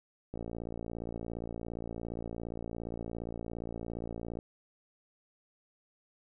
click train, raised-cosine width 2 ms, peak -26 dBFS, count 233, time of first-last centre 0.34-4.389 s, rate 57.3 Hz, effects none

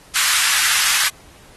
pink high-pass noise, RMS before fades -17 dBFS, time 0.15-1.09 s, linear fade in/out 10 ms, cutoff 1300 Hz, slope 24 dB/octave, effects pink hiss -47 dBFS RMS until 1.56 s + AAC 32 kbps

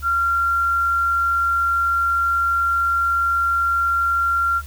sine tone, 1378 Hz, F6, 24 cents flat, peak -16 dBFS, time 0.02-4.62 s, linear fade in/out 50 ms, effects added 72 Hz sine -32 dBFS peak until 4.66 s + white hiss -45 dBFS RMS until 4.66 s

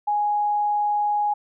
sine tone, 830.6 Hz, G#5, in tune, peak -19 dBFS, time 0.07-1.34 s, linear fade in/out 10 ms, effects none

